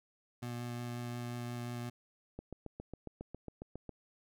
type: tone with vibrato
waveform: 25% pulse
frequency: 120.7 Hz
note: B2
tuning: 39 cents flat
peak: -35 dBFS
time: 0.42-1.9 s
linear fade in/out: 10 ms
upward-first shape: sine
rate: 5.6 Hz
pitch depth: 9 cents each way
type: click train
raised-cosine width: 2 ms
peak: -30 dBFS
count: 12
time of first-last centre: 2.39-3.893 s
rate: 7.32 Hz
effects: none